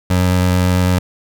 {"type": "tone", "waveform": "25% pulse", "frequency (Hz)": 90.9, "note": "F#2", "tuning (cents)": -30, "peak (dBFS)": -8, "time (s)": [0.1, 0.99], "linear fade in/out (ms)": 5, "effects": []}